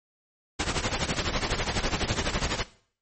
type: noise with tremolo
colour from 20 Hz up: pink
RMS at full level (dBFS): -24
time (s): 0.59-2.63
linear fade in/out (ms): 10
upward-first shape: triangle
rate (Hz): 12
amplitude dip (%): 85
effects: noise-tail reverb RT60 0.5 s tail -17 dB re dry + MP3 32 kbps